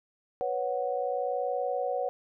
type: chord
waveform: sine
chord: B suspended second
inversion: none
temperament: equal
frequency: 493.9 / 554.4 / 740 Hz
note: B4 / C#5 / F#5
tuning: 0 / 0 / 0 cents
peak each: -32 / -32 / -32 dBFS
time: 0.41-2.09 s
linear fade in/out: 0 ms
effects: none